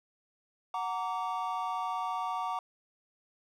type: chord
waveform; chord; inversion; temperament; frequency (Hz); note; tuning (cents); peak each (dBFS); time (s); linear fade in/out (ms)
triangle; Gb augmented; none; just; 740 / 925 / 1156.2; Gb5 / Bb5 / D6; 0 / -14 / -27; -34; 0.74-2.59; 2
effects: none